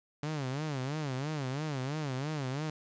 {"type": "tone with vibrato", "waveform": "sawtooth", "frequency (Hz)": 141.6, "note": "C#3", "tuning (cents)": 37, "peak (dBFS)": -29, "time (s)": [0.23, 2.7], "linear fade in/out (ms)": 2, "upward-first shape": "sine", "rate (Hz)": 3, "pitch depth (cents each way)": 180, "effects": ["resampled to 16000 Hz", "10-bit"]}